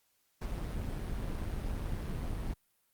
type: noise with amplitude modulation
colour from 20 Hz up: brown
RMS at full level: -34 dBFS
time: 0.41-2.54 s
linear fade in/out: 10 ms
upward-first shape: sine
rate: 172 Hz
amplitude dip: 45%
effects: white hiss -74 dBFS RMS until 2.93 s + Opus 48 kbps